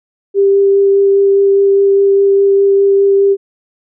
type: tone with vibrato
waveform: sine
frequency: 395.7 Hz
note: G4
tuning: 16 cents sharp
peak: -6 dBFS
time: 0.34-3.37 s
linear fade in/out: 50 ms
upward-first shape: sine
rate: 4.9 Hz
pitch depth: 8 cents each way
effects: none